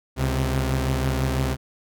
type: tone pair together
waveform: sawtooth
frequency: 68.3 / 130.58 Hz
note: C#2 / C3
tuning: -25 / -3 cents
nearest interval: major seventh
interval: 1122 cents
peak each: -20 dBFS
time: 0.16-1.57 s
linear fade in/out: 50 ms
effects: none